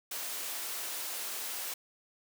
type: high-pass noise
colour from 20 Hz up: white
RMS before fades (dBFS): -38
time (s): 0.11-1.74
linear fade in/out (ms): 5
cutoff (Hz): 380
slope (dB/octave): 12
effects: none